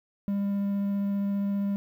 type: tone with vibrato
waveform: triangle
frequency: 200.1 Hz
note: G3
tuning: 36 cents sharp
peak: -23 dBFS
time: 0.28-1.76 s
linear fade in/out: 0 ms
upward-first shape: triangle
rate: 15 Hz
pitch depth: 8 cents each way
effects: 10-bit